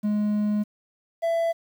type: tone pair in turn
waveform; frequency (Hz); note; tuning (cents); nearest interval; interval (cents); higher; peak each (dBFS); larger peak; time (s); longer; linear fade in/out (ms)
triangle; 209.3 / 667; G#3 / E5; +14 / +20; octave + minor sixth; 2006; second; -19; neither; 0.03-0.64 / 1.22-1.53; first; 20
effects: 9-bit